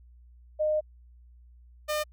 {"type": "tone pair in turn", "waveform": ["sine", "sawtooth"], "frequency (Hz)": [613, 604.9], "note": ["D#5", "D#5"], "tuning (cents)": [-26, -49], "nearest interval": "unison", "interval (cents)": 23, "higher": "first", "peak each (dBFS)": -23, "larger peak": "neither", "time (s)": [[0.59, 0.81], [1.88, 2.04]], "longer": "first", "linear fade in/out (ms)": 20, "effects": ["added 60 Hz sine -51 dBFS peak until 2.12 s"]}